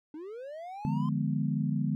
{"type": "linear sweep", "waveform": "triangle", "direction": "up", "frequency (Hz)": [291.8, 1046.5], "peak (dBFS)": -37, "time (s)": [0.14, 1.09], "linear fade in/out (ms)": 2}
{"type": "chord", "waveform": "sine", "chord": "D diminished seventh", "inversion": "none", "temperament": "equal with one note detuned", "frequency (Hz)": [149.57, 174.61, 207.7, 246.9], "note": ["D3", "F3", "Ab3", "Cb4"], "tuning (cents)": [32, 0, 0, 0], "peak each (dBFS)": [-30, -35, -32, -34], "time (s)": [0.85, 1.95], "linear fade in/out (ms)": 0}
{"effects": []}